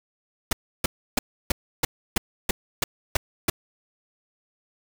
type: noise bursts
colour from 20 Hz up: pink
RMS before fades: -21 dBFS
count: 10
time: 0.51-3.5 s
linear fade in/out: 5 ms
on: 20 ms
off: 310 ms
effects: none